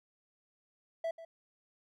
triangle tone with echo, 659.3 Hz, E5, in tune, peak -30 dBFS, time 1.04-1.11 s, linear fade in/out 5 ms, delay 140 ms, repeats 1, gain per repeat -14 dB, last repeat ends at 1.25 s, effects none

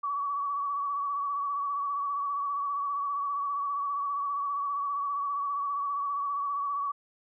sine tone with vibrato, 1135 Hz, C#6, 41 cents sharp, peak -28 dBFS, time 0.03-6.92 s, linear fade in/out 10 ms, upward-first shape triangle, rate 15 Hz, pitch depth 46 cents each way, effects none

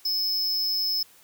square tone with amplitude modulation, 5200 Hz, E8, 24 cents flat, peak -21 dBFS, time 0.05-1.03 s, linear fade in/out 5 ms, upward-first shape sine, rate 189 Hz, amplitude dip 65%, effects white hiss -55 dBFS RMS until 1.23 s + high-pass 60 Hz 12 dB/octave

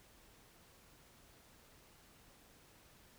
silence, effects pink hiss -64 dBFS RMS until 3.18 s

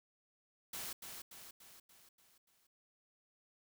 white noise with echo, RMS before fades -44 dBFS, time 0.73-0.93 s, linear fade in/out 5 ms, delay 290 ms, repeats 6, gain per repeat -5 dB, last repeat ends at 2.67 s, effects none

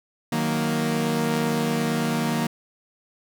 sawtooth chord, D# minor, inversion none, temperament equal, 155.56 / 185 / 233.1 Hz, D#3 / F#3 / A#3, 0 / 0 / 0 cents, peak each -23 / -26 / -20 dBFS, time 0.32-2.47 s, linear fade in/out 5 ms, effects none

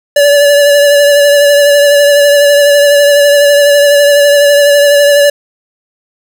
square tone with vibrato, 575 Hz, D5, 37 cents flat, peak -4 dBFS, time 0.16-5.3 s, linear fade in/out 5 ms, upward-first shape triangle, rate 12 Hz, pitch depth 28 cents each way, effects 7-bit

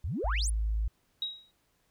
sine exponential sweep, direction up, 60.5 to 10548 Hz, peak -30 dBFS, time 0.04-0.5 s, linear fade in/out 5 ms
sine tone, 53.9 Hz, A1, 35 cents flat, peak -26 dBFS, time 0.24-0.88 s, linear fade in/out 5 ms
sine tone with exponential decay, 3817 Hz, A#7, 40 cents sharp, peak -27 dBFS, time 1.22-1.51 s, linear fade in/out 2 ms, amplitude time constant 63 ms
effects tanh soft clip ceiling -21 dBFS + pink hiss -72 dBFS RMS until 1.9 s

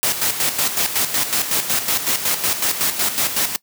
white noise with tremolo, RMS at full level -18 dBFS, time 0.03-3.56 s, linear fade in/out 0 ms, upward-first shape square, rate 5.4 Hz, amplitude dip 60%, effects noise-tail reverb RT60 0.1 s tail -21 dB re dry + high-pass 100 Hz 12 dB/octave

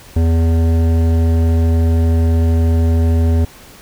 triangle tone with hard clipping, 82.41 Hz, E2, in tune, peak -12 dBFS, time 0.16-3.45 s, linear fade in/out 5 ms, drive 17 dB, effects pink hiss -40 dBFS RMS until 3.81 s

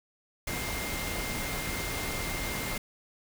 sine tone in noise, 2109 Hz, C7, 13 cents sharp, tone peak -39 dBFS, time 0.47-2.78 s, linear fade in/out 5 ms, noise pink, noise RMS -34 dBFS, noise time 0.47-2.78 s, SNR -8 dB, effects none

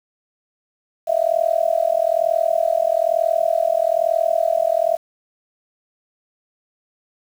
sine tone with amplitude modulation, 659.3 Hz, E5, in tune, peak -11 dBFS, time 1.07-4.97 s, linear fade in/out 20 ms, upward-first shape sine, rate 41.1 Hz, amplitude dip 100%, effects 7-bit

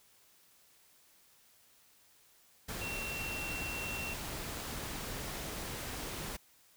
sine tone in noise, 2722 Hz, F7, 45 cents flat, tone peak -39 dBFS, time 2.81-4.14 s, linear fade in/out 10 ms, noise pink, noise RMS -41 dBFS, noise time 2.68-6.37 s, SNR -1 dB, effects white hiss -65 dBFS RMS until 6.76 s

